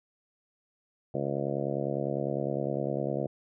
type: harmonic tone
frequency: 69.9 Hz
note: C#2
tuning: 15 cents sharp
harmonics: 2 / 3 / 4 / 5 / 6 / 7 / 8 / 9 / 10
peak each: -35 / -37 / -39 / -36 / -41 / -36 / -36 / -37 / -43 dBFS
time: 1.14-3.27 s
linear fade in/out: 5 ms
effects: none